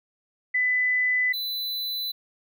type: tone pair in turn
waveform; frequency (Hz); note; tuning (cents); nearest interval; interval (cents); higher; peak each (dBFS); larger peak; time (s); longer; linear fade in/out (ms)
sine / square; 2000 / 4000; B6 / B7; +21 / +21; octave; 1200; second; -20 / -28; first; 0.54-1.33 / 1.33-2.12; neither; 10
effects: none